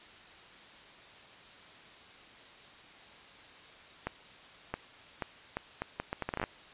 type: accelerating click train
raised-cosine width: 0.5 ms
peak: -18 dBFS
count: 15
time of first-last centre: 4.07-6.439 s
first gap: 670 ms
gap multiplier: 0.72
effects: white hiss -53 dBFS RMS until 6.73 s + resampled to 8000 Hz